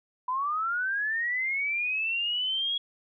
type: linear sweep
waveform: sine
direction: up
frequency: 987.8 to 3331 Hz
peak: -26 dBFS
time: 0.28-2.78 s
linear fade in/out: 5 ms
effects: none